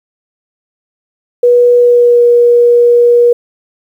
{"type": "tone with pitch glide", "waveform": "sine", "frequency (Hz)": [485.9, 478.9], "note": ["B4", "A#4"], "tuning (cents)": [-28, 47], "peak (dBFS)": -3, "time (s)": [1.43, 3.33], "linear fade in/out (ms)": 5, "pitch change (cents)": -25, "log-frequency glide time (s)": [1.77, 2.23], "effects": ["7-bit"]}